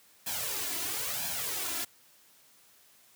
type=noise with flanger; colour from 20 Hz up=white; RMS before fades=-34 dBFS; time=0.26-1.85 s; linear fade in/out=10 ms; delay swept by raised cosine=1.2 to 3 ms; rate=1 Hz; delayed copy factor=+0.75; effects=white hiss -61 dBFS RMS until 3.15 s + high-pass 80 Hz 12 dB/octave